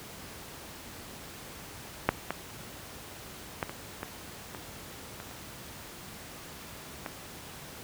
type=clicks; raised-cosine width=0.5 ms; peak=-6 / -15 / -14 / -23 / -19 / -24 / -24 / -30 / -19 dBFS; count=9; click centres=2.09 / 2.306 / 3.628 / 3.695 / 4.031 / 4.548 / 5.201 / 5.312 / 7.062 s; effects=pink hiss -45 dBFS RMS until 7.83 s + high-pass 60 Hz 12 dB/octave